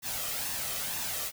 white noise with flanger, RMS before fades -34 dBFS, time 0.02-1.32 s, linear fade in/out 50 ms, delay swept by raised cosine 1.1 to 1.61 ms, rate 2.1 Hz, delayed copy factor +0.5, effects none

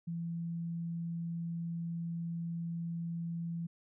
sine tone, 168.3 Hz, E3, 36 cents sharp, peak -35 dBFS, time 0.07-3.67 s, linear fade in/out 10 ms, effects none

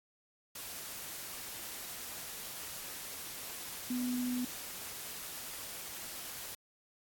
sine tone in noise, 248.2 Hz, B3, 9 cents sharp, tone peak -32 dBFS, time 3.9-4.45 s, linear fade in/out 5 ms, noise white, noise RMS -44 dBFS, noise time 0.55-6.55 s, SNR +9 dB, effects AAC 64 kbps

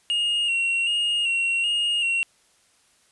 triangle tone with vibrato, 2794 Hz, F7, in tune, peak -19 dBFS, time 0.1-2.23 s, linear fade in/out 0 ms, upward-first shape square, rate 1.3 Hz, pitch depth 35 cents each way, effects white hiss -61 dBFS RMS until 3.11 s + resampled to 24000 Hz

